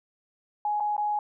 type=tone with dropouts; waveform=sine; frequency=836 Hz; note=G#5; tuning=11 cents sharp; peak=-24 dBFS; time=0.65-1.19 s; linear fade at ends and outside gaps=2 ms; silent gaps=0.8-0.805 / 0.966-0.979 s; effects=none